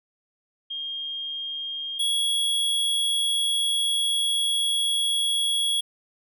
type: tone pair in turn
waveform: sine / square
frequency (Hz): 3224 / 3336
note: G7 / G#7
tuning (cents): +48 / +7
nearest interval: minor second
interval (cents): 59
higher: second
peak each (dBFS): -29 / -22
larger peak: second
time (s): 0.7-1.99 / 1.99-5.81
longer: second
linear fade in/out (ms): 10
effects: none